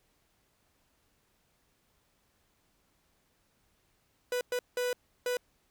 45% pulse tone bursts at uneven times, 493.9 Hz, B4, in tune, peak -29 dBFS, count 4, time 4.32-4.41 / 4.52-4.59 / 4.77-4.93 / 5.26-5.37 s, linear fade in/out 2 ms, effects pink hiss -72 dBFS RMS until 5.7 s

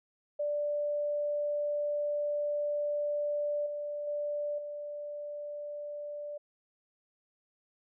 sine tone with level steps, 587.3 Hz, D5, in tune, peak -29 / -34 / -31 / -37 dBFS, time 0.39-6.38 s, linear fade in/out 10 ms, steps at 3.66 / 4.07 / 4.58 s, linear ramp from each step 5 ms, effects none

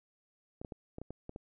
clicks, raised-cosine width 2 ms, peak -29 dBFS, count 8, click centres 0.615 / 0.648 / 0.722 / 0.984 / 1.016 / 1.106 / 1.294 / 1.361 s, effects none

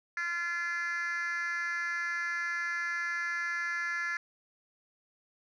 sine tone with frequency modulation, 1720 Hz, A6, 40 cents flat, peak -28 dBFS, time 0.17-4.17 s, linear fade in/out 2 ms, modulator 342 Hz, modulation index 1, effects tanh soft clip ceiling -30 dBFS

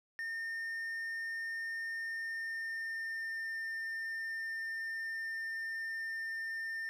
triangle tone with pitch glide, 1820 to 1805.3 Hz, A#6 to A6, -42 to +44 cents, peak -35 dBFS, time 0.19-6.89 s, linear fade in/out 0 ms, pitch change -14 cents, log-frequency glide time 1.93-3.47 s, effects none

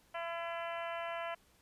harmonic tone, 337.1 Hz, E4, 39 cents sharp, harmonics 2 / 3 / 4 / 5 / 6 / 7 / 8 / 9, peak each -40 / -44 / -46 / -48 / -50 / -51 / -52 / -53 dBFS, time 0.14-1.35 s, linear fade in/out 10 ms, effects pink hiss -68 dBFS RMS until 1.61 s + resampled to 32000 Hz

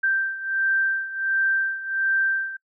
sine beating tone pair, 1568 / 1569.4 Hz, G6 / G6, 0 / +2 cents, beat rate 1.4 Hz, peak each -22 / -26 dBFS, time 0.03-2.57 s, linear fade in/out 10 ms, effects noise-tail reverb RT60 0.1 s tail -24 dB re dry

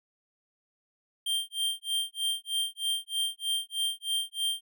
square tone with tremolo, 3171 Hz, G7, 19 cents sharp, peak -26 dBFS, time 1.26-4.61 s, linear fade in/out 5 ms, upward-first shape sine, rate 3.2 Hz, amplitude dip 100%, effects none

